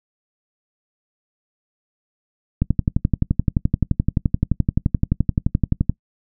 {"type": "click train", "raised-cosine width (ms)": 5, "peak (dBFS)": -4, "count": 39, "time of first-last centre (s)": [2.62, 5.896], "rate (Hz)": 11.6, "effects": ["noise-tail reverb RT60 0.1 s tail -22 dB re dry"]}